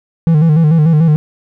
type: tone with vibrato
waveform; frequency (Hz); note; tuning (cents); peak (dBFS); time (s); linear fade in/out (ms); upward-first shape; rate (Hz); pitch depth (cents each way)
triangle; 158.1; D#3; +28; -4; 0.27-1.16; 0; square; 6.8; 77
effects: none